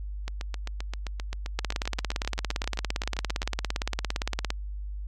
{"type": "two click trains", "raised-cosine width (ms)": 0.2, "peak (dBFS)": [-10, -17], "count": [52, 25], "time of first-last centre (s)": [[1.59, 4.504], [0.28, 3.43]], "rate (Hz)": [17.5, 7.62], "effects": ["added 50 Hz sine -32 dBFS peak until 5.07 s", "MP3 96 kbps"]}